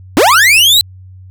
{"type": "linear sweep", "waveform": "40% pulse", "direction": "up", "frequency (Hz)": [233.1, 4075], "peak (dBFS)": -4, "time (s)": [0.17, 0.81], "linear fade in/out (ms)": 0, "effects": ["added 93 Hz sine -32 dBFS peak until 1.3 s"]}